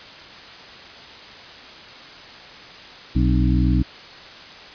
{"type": "harmonic tone with a mistuned harmonic", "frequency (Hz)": 61.7, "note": "B1", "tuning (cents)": -1, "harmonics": [1, 2, 3, 4, 5], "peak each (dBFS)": [-18, -21, -23, -24, -25], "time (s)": [3.15, 3.83], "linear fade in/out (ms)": 10, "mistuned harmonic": 4, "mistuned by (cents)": 93, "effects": ["white hiss -40 dBFS RMS until 4.74 s", "resampled to 11025 Hz"]}